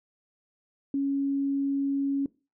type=tone; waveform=sine; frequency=277.2 Hz; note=C#4; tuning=in tune; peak=-24 dBFS; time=0.94-2.26 s; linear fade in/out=2 ms; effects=noise-tail reverb RT60 0.3 s tail -20 dB re dry